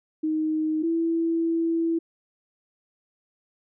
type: tone pair in turn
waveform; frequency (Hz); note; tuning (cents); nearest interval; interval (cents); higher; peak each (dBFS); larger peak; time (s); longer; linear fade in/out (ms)
sine; 312.2 / 330.8; D#4 / E4; +6 / +6; minor second; 100; second; -22 / -21; second; 0.23-0.83 / 0.83-1.99; second; 10
effects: none